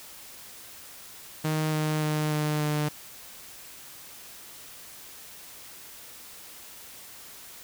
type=tone with pitch steps; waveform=sawtooth; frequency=155.56 / 154.13 / 152.71 / 151.31 / 149.91 Hz; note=D#3 / D#3 / D#3 / D#3 / D3; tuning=0 / -16 / -32 / -48 / +36 cents; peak=-21 dBFS; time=1.44-2.89 s; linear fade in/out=10 ms; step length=290 ms; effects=white hiss -46 dBFS RMS until 7.63 s